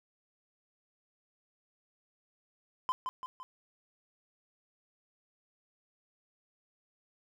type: tone with echo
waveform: triangle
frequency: 1025 Hz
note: C6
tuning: 36 cents flat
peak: -26 dBFS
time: 2.89-2.92 s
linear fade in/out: 0 ms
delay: 170 ms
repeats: 3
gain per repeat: -5 dB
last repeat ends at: 3.43 s
effects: none